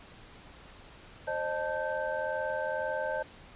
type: tone cluster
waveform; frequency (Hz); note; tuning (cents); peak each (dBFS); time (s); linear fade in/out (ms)
sine; 529 / 611 / 880 / 1554; C5 / D#5 / A5 / G6; +19 / -32 / 0 / -16; -35 / -34 / -37 / -37; 1.27-3.23; 10
effects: pink hiss -52 dBFS RMS until 3.55 s + resampled to 8000 Hz